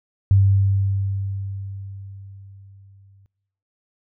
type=tone with exponential decay; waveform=sine; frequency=98 Hz; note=G2; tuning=in tune; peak=-10 dBFS; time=0.31-3.26 s; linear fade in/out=0 ms; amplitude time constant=640 ms; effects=noise-tail reverb RT60 1.0 s tail -23 dB re dry